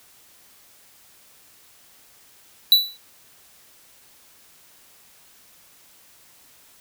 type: tone with exponential decay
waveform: square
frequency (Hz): 3951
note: B7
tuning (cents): 0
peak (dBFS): -8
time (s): 2.72-2.97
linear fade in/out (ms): 1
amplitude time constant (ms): 53
effects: white hiss -53 dBFS RMS until 6.8 s